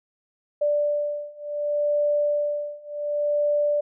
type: beating tone pair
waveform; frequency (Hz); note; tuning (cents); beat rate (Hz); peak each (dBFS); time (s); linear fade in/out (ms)
sine; 587.3 / 587.98; D5 / D5; 0 / +2; 0.68; -25 / -24; 0.61-3.81; 10
effects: none